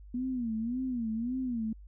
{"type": "tone with vibrato", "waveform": "sine", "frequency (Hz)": 239.3, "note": "A#3", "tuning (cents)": 46, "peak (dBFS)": -30, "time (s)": [0.14, 1.73], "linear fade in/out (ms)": 5, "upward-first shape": "sine", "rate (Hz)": 1.8, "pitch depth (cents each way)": 150, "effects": ["added 50 Hz sine -47 dBFS peak until 1.87 s"]}